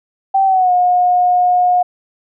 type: tone with pitch glide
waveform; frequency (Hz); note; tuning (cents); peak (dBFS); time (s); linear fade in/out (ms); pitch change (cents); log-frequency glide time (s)
sine; 776 to 719.9; G5 to F#5; -18 to -48; -9; 0.34-1.83; 10; -130; 0.45-0.72
effects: none